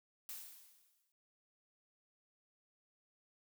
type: noise with exponential decay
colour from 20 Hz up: blue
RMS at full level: -45 dBFS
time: 0.29-1.12 s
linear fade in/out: 1 ms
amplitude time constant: 180 ms
effects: none